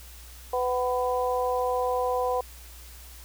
harmonic tone, 250 Hz, B3, 21 cents sharp, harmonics 2 / 3 / 4, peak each -26 / -29 / -30 dBFS, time 0.53-2.41 s, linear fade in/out 5 ms, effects added 60 Hz sine -45 dBFS peak until 3.24 s + white hiss -49 dBFS RMS until 3.24 s

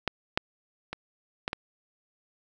clicks, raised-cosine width 0.3 ms, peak -10 / -7 / -18 / -12 / -14 dBFS, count 5, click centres 0.077 / 0.375 / 0.93 / 1.479 / 1.531 s, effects none

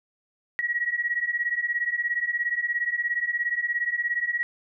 sine beating tone pair, 1901 / 1918 Hz, A#6 / A#6, +33 / +49 cents, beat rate 17 Hz, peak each -28 / -26 dBFS, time 0.59-4.43 s, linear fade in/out 0 ms, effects none

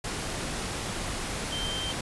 sine tone in noise, 3136 Hz, G7, in tune, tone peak -32 dBFS, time 1.52-1.92 s, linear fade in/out 5 ms, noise pink, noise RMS -33 dBFS, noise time 0.04-2.01 s, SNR -2 dB, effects resampled to 24000 Hz

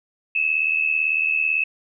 sine tone pair together, 2559 / 2637 Hz, D#7 / E7, +48 / 0 cents, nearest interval minor second, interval 52 cents, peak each -21 dBFS, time 0.35-1.64 s, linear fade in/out 5 ms, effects none

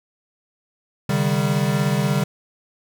square tone cluster, 136 / 152.6 / 196.6 Hz, C#3 / D#3 / G3, -33 / -33 / +5 cents, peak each -23 dBFS, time 1.09-2.24 s, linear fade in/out 5 ms, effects none

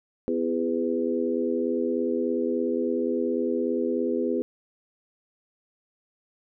harmonic tone with a mistuned harmonic, 83.5 Hz, E2, 23 cents sharp, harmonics 3 / 4 / 5 / 6, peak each -28 / -29 / -28 / -30 dBFS, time 0.28-4.42 s, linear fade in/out 0 ms, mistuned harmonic 5, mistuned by -27 cents, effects none

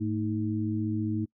sine tone cluster, 106.2 / 222.2 / 316.5 Hz, G#2 / A3 / D#4, +39 / +17 / +30 cents, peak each -31 dBFS, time 0-1.26 s, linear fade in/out 20 ms, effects noise-tail reverb RT60 0.1 s tail -25 dB re dry

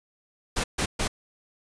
pink noise bursts at uneven times, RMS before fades -26 dBFS, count 3, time 0.56-0.64 / 0.78-0.86 / 0.99-1.08 s, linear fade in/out 10 ms, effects resampled to 22050 Hz

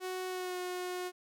sawtooth tone with pitch glide, 370 to 362 Hz, F#4 to F#4, 0 to -38 cents, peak -32 dBFS, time 0-1.12 s, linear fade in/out 50 ms, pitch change -38 cents, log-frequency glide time 0.28-0.57 s, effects none

